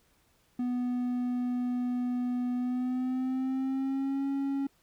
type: tone with pitch glide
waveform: triangle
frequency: 246.9 to 275.5 Hz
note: B3 to C#4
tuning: 0 to -11 cents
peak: -26 dBFS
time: 0.59-4.67 s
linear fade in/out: 5 ms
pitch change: +189 cents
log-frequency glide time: 2.55-4.27 s
effects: pink hiss -68 dBFS RMS until 4.82 s